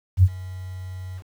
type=tone with ADSR envelope; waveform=sine; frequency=92.5 Hz; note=F#2; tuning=in tune; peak=-8 dBFS; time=0.17-1.23 s; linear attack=62 ms; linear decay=50 ms; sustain=-23 dB; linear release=56 ms; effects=8-bit